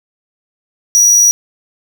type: tone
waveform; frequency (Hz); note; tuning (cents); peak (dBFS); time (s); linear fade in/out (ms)
square; 5800; F#8; -35; -6; 0.95-1.31; 0
effects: none